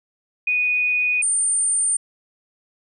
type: tone pair in turn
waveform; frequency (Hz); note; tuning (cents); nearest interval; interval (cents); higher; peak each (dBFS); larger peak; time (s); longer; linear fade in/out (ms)
sine; 2477 / 8955; D#7 / C#9; -8 / +17; octave + minor seventh; 2225; second; -17; neither; 0.47-1.22 / 1.22-1.97; neither; 5
effects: none